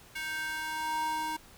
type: tone with high-pass filter sweep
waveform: square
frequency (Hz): 313.2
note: D#4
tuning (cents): +11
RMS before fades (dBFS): -34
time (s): 0.15-1.37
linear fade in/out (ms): 10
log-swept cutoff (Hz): 1900 to 680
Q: 3.2
effects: pink hiss -55 dBFS RMS until 1.57 s